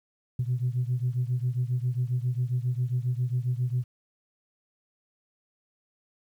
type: beating tone pair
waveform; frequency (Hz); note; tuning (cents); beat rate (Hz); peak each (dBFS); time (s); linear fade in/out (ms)
sine; 121.9 / 129.3; B2 / C3; -22 / -20; 7.4; -26 / -28; 0.39-3.84; 5
effects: tanh soft clip ceiling -19 dBFS + 10-bit